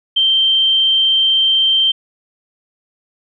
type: tone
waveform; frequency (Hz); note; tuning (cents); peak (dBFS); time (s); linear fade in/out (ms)
sine; 3136; G7; 0; -10; 0.16-1.92; 10
effects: none